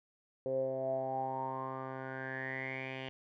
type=tone with low-pass filter sweep; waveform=10% pulse; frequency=131.9 Hz; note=C3; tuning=14 cents sharp; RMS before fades=-38 dBFS; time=0.46-3.09 s; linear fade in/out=0 ms; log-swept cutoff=490 to 2800 Hz; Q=9.9; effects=none